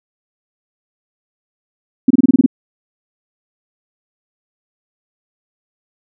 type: tone bursts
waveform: sine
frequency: 259.2 Hz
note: C4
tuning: 16 cents flat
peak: -5 dBFS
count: 8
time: 2.08-2.462 s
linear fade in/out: 5 ms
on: 25 ms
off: 26 ms
effects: none